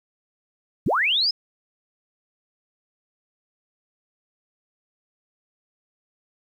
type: linear sweep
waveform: sine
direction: up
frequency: 72.8 to 5200 Hz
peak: -18 dBFS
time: 0.86-1.31 s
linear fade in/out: 5 ms
effects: 9-bit